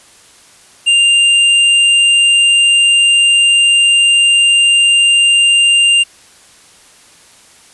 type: tone with tanh clipping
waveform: triangle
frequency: 2794 Hz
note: F7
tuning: in tune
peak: -8 dBFS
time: 0.86-6.04 s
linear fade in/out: 20 ms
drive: 18 dB
effects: white hiss -43 dBFS RMS until 7.73 s + resampled to 24000 Hz